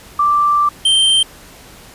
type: tone pair in turn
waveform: sine / square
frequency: 1174.7 / 3136 Hz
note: D6 / G7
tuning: 0 / 0 cents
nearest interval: octave + perfect fourth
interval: 1700 cents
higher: second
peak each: -10 dBFS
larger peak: neither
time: 0.19-0.69 / 0.85-1.23 s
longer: first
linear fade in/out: 5 ms
effects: pink hiss -40 dBFS RMS until 1.94 s + resampled to 32000 Hz